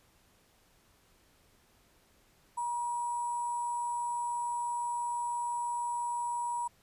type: tone with sample-and-hold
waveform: sine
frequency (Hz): 957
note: A#5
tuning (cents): +45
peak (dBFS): -31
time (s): 2.57-6.68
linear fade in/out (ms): 10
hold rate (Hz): 8820
effects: pink hiss -66 dBFS RMS until 6.82 s + resampled to 32000 Hz